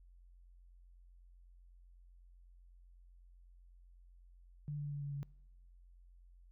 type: tone with pitch steps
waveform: sine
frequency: 146.83 / 145.4 / 143.97 / 142.57 / 141.17 Hz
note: D3 / D3 / D3 / C#3 / C#3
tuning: 0 / -17 / -34 / +49 / +32 cents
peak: -38 dBFS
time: 4.68-5.23 s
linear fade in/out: 0 ms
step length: 110 ms
effects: noise-tail reverb RT60 0.9 s tail -23 dB re dry + added 44 Hz sine -58 dBFS peak until 6.51 s